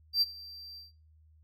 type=tone with ADSR envelope; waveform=triangle; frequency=4699 Hz; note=D8; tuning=in tune; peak=-20 dBFS; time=0.13-0.92 s; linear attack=86 ms; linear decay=32 ms; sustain=-23 dB; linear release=150 ms; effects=noise-tail reverb RT60 0.3 s tail -18 dB re dry + added 78 Hz sine -58 dBFS peak until 1.43 s